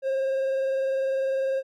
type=tone with vibrato; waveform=triangle; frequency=535 Hz; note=C5; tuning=38 cents sharp; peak=-21 dBFS; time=0.02-1.63 s; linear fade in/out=50 ms; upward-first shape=sine; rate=20 Hz; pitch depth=23 cents each way; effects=none